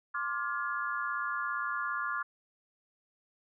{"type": "chord", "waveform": "sine", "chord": "D half-diminished seventh", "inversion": "third", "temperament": "just", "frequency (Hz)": [1057.2, 1174.7, 1409.6, 1691.5], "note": ["C6", "D6", "F6", "Ab6"], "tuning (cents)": [18, 0, 16, 31], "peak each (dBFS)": [-39, -36, -35, -39], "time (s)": [0.14, 2.23], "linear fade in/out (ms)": 10, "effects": []}